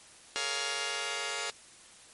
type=chord; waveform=5% pulse; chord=Bb minor seventh; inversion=third; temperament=just; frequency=419.5 / 466.2 / 559.4 / 699.2 Hz; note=Ab4 / Bb4 / Db5 / F5; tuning=+17 / 0 / +16 / +2 cents; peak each=-27 dBFS; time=0.36-1.5 s; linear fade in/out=0 ms; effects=white hiss -54 dBFS RMS until 2.13 s + MP3 48 kbps